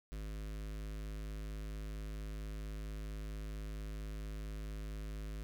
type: tone with notch filter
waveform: square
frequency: 52.2 Hz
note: G#1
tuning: 10 cents sharp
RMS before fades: -43 dBFS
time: 0.12-5.43 s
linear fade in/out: 0 ms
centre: 840 Hz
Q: 1.6
effects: none